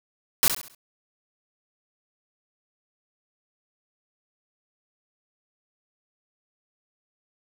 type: noise with echo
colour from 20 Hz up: white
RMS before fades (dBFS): -18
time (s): 0.43-0.48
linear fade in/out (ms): 0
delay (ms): 67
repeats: 4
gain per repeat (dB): -9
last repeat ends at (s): 0.748
effects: none